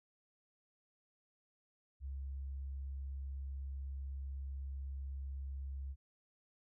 sine tone, 68 Hz, C#2, 33 cents flat, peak -40 dBFS, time 2-5.96 s, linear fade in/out 50 ms, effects none

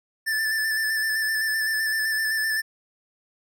square tone with vibrato, 1760 Hz, A6, in tune, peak -23 dBFS, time 0.26-2.62 s, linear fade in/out 20 ms, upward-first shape square, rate 7.8 Hz, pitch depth 21 cents each way, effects none

